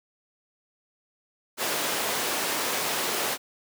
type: high-pass noise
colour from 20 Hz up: pink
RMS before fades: -28 dBFS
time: 1.57-3.38 s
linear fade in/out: 50 ms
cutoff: 370 Hz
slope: 12 dB/octave
effects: none